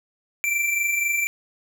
square tone pair together, 2325 / 2349 Hz, D7 / D7, -18 / 0 cents, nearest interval unison, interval 18 cents, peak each -30 / -22 dBFS, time 0.44-1.27 s, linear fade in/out 0 ms, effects none

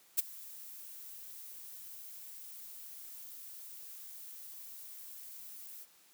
violet noise with ADSR envelope, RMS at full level -26 dBFS, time 0.17-5.86 s, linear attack 22 ms, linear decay 15 ms, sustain -23 dB, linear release 37 ms, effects white hiss -64 dBFS RMS until 6.13 s + high-pass 150 Hz 12 dB/octave

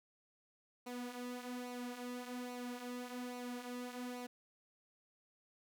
sawtooth tone with flanger, 246.5 Hz, B3, 3 cents flat, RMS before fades -45 dBFS, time 0.86-4.27 s, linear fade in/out 10 ms, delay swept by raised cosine 0.59 to 5.39 ms, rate 1.2 Hz, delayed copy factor -0.6, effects none

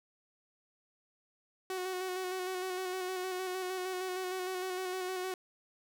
sawtooth tone with vibrato, 370 Hz, F#4, in tune, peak -31 dBFS, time 1.7-5.34 s, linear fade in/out 2 ms, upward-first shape square, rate 6.5 Hz, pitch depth 24 cents each way, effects none

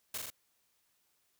white noise with echo, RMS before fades -38 dBFS, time 0.14-0.18 s, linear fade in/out 5 ms, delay 41 ms, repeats 3, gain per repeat -2 dB, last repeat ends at 0.303 s, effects white hiss -75 dBFS RMS until 1.39 s

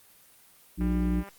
harmonic tone, 60.1 Hz, B1, 46 cents flat, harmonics 1 / 3 / 5 / 6, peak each -27 / -27 / -31 / -42 dBFS, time 0.77-1.24 s, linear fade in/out 50 ms
click train, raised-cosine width 0.5 ms, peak -30 dBFS, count 96, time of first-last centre 0.81-1.287 s, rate 199 Hz
effects white hiss -57 dBFS RMS until 1.38 s + Opus 32 kbps

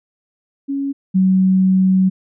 sine tone pair in turn, 277.2 / 188.11 Hz, C#4 / F#3, 0 / +29 cents, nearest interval perfect fifth, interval 671 cents, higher first, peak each -18 / -10 dBFS, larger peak second, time 0.68-0.93 / 1.14-2.1 s, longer second, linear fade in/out 20 ms, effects none

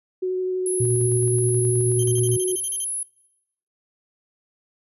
sine tone with vibrato, 369.7 Hz, F#4, 1 cent flat, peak -21 dBFS, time 0.22-2.56 s, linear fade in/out 10 ms, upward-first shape sine, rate 12 Hz, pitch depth 9 cents each way
sine tone, 10548 Hz, E9, in tune, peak -24 dBFS, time 0.66-3.03 s, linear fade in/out 2 ms
sine tone with tremolo, 116.6 Hz, A#2, 1 cent sharp, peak -19 dBFS, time 0.8-2.37 s, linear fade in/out 5 ms, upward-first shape square, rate 9.4 Hz, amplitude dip 25%
5% pulse tone bursts, 3149 Hz, G7, 7 cents sharp, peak -22 dBFS, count 11, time 1.99-2.845 s, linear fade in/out 2 ms, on 45 ms, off 36 ms
effects noise-tail reverb RT60 0.9 s tail -23 dB re dry + resampled to 32000 Hz

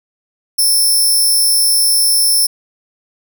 5% pulse tone, 5350 Hz, E8, 25 cents sharp, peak -4 dBFS, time 0.58-2.47 s, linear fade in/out 10 ms, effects none

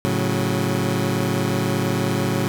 20% pulse chord, F# minor, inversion first, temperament equal with one note detuned, 110 / 138.59 / 182.77 Hz, A2 / C#3 / F#3, 0 / 0 / -21 cents, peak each -19 dBFS, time 0.05-2.48 s, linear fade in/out 0 ms, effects none

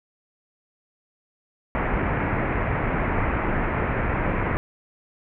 pink low-pass noise, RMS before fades -24 dBFS, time 1.75-4.57 s, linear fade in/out 0 ms, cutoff 2300 Hz, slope 48 dB/octave, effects none

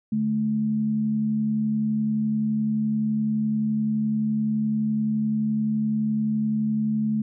sine tone pair together, 143.8 / 215.5 Hz, D3 / A3, -36 / -36 cents, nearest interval perfect fifth, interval 700 cents, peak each -32 / -21 dBFS, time 0.12-7.22 s, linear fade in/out 5 ms, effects none

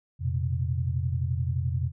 sine chord, F suspended fourth, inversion none, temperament equal with one note detuned, 87.31 / 119.33 / 130.81 Hz, F2 / Bb2 / C3, 0 / +41 / 0 cents, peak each -28 / -31 / -29 dBFS, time 0.19-1.92 s, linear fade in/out 50 ms, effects none

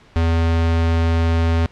square tone, 82.8 Hz, E2, 8 cents sharp, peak -15 dBFS, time 0.16-1.66 s, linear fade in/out 0 ms, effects pink hiss -49 dBFS RMS until 1.71 s + low-pass 4000 Hz 12 dB/octave

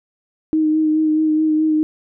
sine tone with vibrato, 311.1 Hz, D#4, in tune, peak -13 dBFS, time 0.53-1.83 s, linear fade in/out 0 ms, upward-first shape sine, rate 4.7 Hz, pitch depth 20 cents each way, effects none

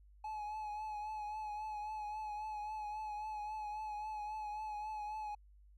triangle tone with vibrato, 850 Hz, G#5, 40 cents sharp, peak -38 dBFS, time 0.24-5.35 s, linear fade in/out 5 ms, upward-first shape triangle, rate 3.7 Hz, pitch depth 41 cents each way, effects added 50 Hz sine -59 dBFS peak until 5.77 s

